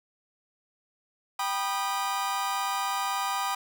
40% pulse chord, G augmented, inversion none, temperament just, 784 / 980 / 1225 Hz, G5 / B5 / D#6, 0 / -14 / -27 cents, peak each -31 dBFS, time 1.39-3.55 s, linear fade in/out 5 ms, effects none

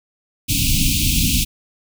pink band-stop noise, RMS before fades -17 dBFS, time 0.48-1.45 s, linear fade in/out 20 ms, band 300 to 2400 Hz, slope 96 dB/octave, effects none

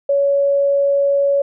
sine tone, 561 Hz, C#5, 21 cents sharp, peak -12 dBFS, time 0.09-1.42 s, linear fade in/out 5 ms, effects none

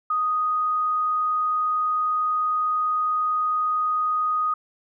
sine tone, 1244.5 Hz, D#6, in tune, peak -20 dBFS, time 0.1-4.54 s, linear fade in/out 5 ms, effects none

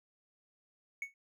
triangle tone with exponential decay, 2217 Hz, C#7, in tune, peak -31 dBFS, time 1.02-1.14 s, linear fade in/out 2 ms, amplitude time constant 24 ms, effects none

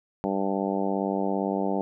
harmonic tone, 97.6 Hz, G2, 7 cents flat, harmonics 2 / 3 / 4 / 5 / 6 / 7 / 8 / 9, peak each -29 / -31 / -32 / -33 / -34 / -34 / -35 / -36 dBFS, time 0.24-1.81 s, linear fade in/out 0 ms, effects none

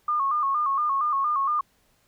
sine tone with vibrato, 1151 Hz, D6, 35 cents flat, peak -21 dBFS, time 0.08-1.61 s, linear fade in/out 5 ms, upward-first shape square, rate 4.3 Hz, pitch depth 85 cents each way, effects pink hiss -65 dBFS RMS until 2.07 s

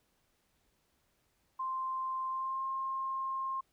sine tone with pitch glide, 1046.5 to 1064.2 Hz, C6 to C6, 0 to +29 cents, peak -33 dBFS, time 1.59-3.61 s, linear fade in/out 10 ms, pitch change +29 cents, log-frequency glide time 2.28-2.64 s, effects pink hiss -75 dBFS RMS until 3.72 s

